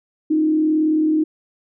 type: tone with frequency modulation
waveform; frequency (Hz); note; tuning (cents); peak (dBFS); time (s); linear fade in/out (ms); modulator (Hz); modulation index
sine; 311.1; D#4; 0; -14; 0.3-1.24; 10; 38.7; 0.37
effects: none